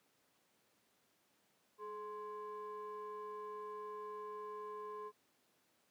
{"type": "ring-modulated tone", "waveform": "triangle", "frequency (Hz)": 311, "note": "D#4", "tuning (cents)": -1, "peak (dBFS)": -39, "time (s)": [1.78, 5.12], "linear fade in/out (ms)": 50, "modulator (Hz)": 735, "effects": ["pink hiss -75 dBFS RMS until 5.9 s", "high-pass 200 Hz 12 dB/octave"]}